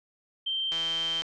sine tone, 3136 Hz, G7, in tune, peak -27 dBFS, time 0.46-1.22 s, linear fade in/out 10 ms
click train, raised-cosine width 0.2 ms, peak -21 dBFS, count 83, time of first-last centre 0.72-1.22 s, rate 164 Hz
effects none

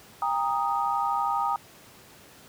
sine chord, Eb major, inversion first, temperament equal with one note detuned, 800 / 932.3 / 1244.5 Hz, G5 / Bb5 / Eb6, +35 / 0 / 0 cents, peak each -28 dBFS, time 0.22-1.56 s, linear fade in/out 2 ms, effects pink hiss -51 dBFS RMS until 2.48 s + high-pass 100 Hz 12 dB/octave

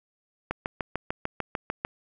click train, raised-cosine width 0.5 ms, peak -13 dBFS, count 10, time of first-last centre 0.51-1.849 s, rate 6.72 Hz, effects none

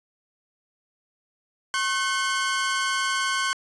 sawtooth tone pair together, 1083 / 1519.7 Hz, C#6 / F#6, -41 / +46 cents, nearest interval tritone, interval 587 cents, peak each -22 dBFS, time 1.74-3.53 s, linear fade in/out 0 ms, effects resampled to 22050 Hz + 9-bit

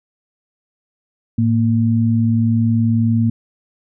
sine tone pair together, 110.2 / 230.4 Hz, A2 / A#3, +3 / -20 cents, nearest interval octave + minor second, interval 1277 cents, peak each -15 dBFS, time 1.38-3.3 s, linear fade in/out 5 ms, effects none

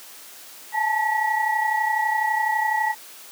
sine tone cluster, 853 / 885 / 1930 Hz, G#5 / A5 / B6, +46 / +10 / -40 cents, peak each -24 dBFS, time 0.72-2.95 s, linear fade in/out 50 ms, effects white hiss -43 dBFS RMS until 3.31 s + high-pass 300 Hz 12 dB/octave

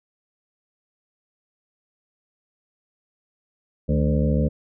harmonic tone with a mistuned harmonic, 73.42 Hz, D2, in tune, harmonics 1 / 2 / 3 / 4 / 6 / 7 / 8, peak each -22 / -22 / -24 / -31 / -32 / -28 / -34 dBFS, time 3.88-4.49 s, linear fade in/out 20 ms, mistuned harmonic 2, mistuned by +74 cents, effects none

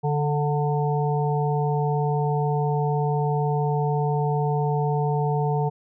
harmonic tone with a mistuned harmonic, 146.83 Hz, D3, in tune, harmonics 1 / 3 / 5 / 6, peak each -22 / -27 / -29 / -30 dBFS, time 0.03-5.7 s, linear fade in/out 20 ms, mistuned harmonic 6, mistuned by +35 cents, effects none

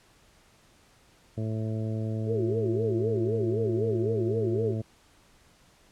harmonic tone, 110 Hz, A2, in tune, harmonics 1 / 2 / 3 / 4 / 5 / 6, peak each -29 / -35 / -39 / -41 / -43 / -45 dBFS, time 1.37-4.82 s, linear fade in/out 10 ms
sine tone with vibrato, 397.6 Hz, G4, 25 cents sharp, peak -26 dBFS, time 2.26-4.75 s, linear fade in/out 50 ms, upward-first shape sine, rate 3.9 Hz, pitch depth 260 cents each way
effects pink hiss -60 dBFS RMS until 5.91 s + low-pass 10000 Hz 12 dB/octave

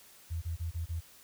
sine tone bursts, 83.1 Hz, E2, 15 cents sharp, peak -32 dBFS, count 5, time 0.3-1.008 s, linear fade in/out 20 ms, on 120 ms, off 27 ms, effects white hiss -57 dBFS RMS until 1.23 s

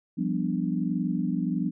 sine chord, G dominant seventh, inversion third, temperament equal, 174.61 / 196 / 246.9 / 293.7 Hz, F3 / G3 / B3 / D4, 0 / 0 / 0 / 0 cents, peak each -29 / -30 / -30 / -32 dBFS, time 0.17-1.71 s, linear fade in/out 20 ms, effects none

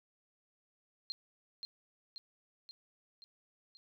sine tone with echo, 4186 Hz, C8, in tune, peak -36 dBFS, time 1.1-1.12 s, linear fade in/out 0 ms, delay 530 ms, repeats 5, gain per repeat -4 dB, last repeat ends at 3.77 s, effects none

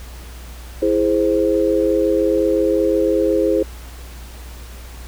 sine chord, E augmented, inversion none, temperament equal, 329.6 / 415.3 / 523.3 Hz, E4 / G#4 / B#4, 0 / 0 / 0 cents, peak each -18 dBFS, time 0.82-3.63 s, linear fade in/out 5 ms, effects added 60 Hz sine -33 dBFS peak until 5.07 s + pink hiss -41 dBFS RMS until 5.07 s

